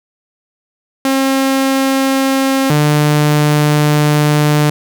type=tone pair in turn; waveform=sawtooth; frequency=268.6 / 149.19 Hz; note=C4 / D3; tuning=+46 / +28 cents; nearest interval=minor seventh; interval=1018 cents; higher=first; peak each=-7 / -5 dBFS; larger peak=second; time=1.05-2.7 / 2.7-4.7 s; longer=second; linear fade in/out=2 ms; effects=none